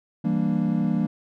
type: chord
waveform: triangle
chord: E half-diminished seventh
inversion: none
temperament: equal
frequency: 164.81 / 196 / 233.1 / 293.7 Hz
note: E3 / G3 / Bb3 / D4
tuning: 0 / 0 / 0 / 0 cents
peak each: -24 / -23 / -23 / -28 dBFS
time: 0.24-1.07 s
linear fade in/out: 10 ms
effects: none